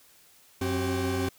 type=tone cluster; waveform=40% pulse; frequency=91 / 266.7 / 384.4 Hz; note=F#2 / C4 / G4; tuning=-28 / +33 / -34 cents; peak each=-30 dBFS; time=0.61-1.29 s; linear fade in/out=5 ms; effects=white hiss -58 dBFS RMS until 1.38 s